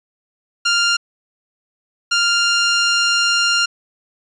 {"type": "tone pair in turn", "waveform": "15% pulse", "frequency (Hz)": [1396.9, 1396.9], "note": ["F6", "F6"], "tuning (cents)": [0, 0], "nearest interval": "unison", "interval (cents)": 0, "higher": "neither", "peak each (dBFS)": -7, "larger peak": "neither", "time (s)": [[0.65, 0.97], [2.11, 3.66]], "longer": "second", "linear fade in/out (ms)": 10, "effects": ["resampled to 22050 Hz"]}